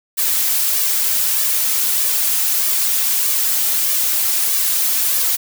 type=noise with flanger; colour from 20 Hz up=blue; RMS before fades=-17 dBFS; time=0.17-5.37 s; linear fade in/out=20 ms; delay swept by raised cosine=1.7 to 3.9 ms; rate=1.6 Hz; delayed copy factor=+0.6; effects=none